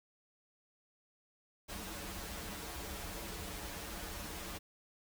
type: noise with comb filter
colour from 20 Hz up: pink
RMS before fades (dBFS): -44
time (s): 1.68-4.59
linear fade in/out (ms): 20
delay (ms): 7.8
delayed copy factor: -0.9
effects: none